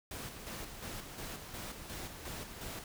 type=noise with tremolo; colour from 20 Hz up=pink; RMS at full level=-43 dBFS; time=0.11-2.84 s; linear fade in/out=2 ms; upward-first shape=square; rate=2.8 Hz; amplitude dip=45%; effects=none